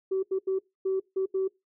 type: tone bursts at uneven times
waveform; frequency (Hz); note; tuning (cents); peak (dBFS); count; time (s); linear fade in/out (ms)
sine; 381.6; G4; -47; -23; 6; 0.11-0.23 / 0.31-0.39 / 0.47-0.59 / 0.85-1 / 1.16-1.26 / 1.34-1.48; 10
effects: noise-tail reverb RT60 0.2 s tail -22 dB re dry + tanh soft clip ceiling -20 dBFS